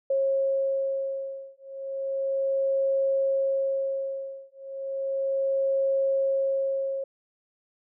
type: beating tone pair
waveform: sine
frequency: 542 / 542.34 Hz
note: C#5 / C#5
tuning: -39 / -38 cents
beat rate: 0.34 Hz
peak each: -27 / -27 dBFS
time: 0.1-7.04 s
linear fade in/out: 5 ms
effects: none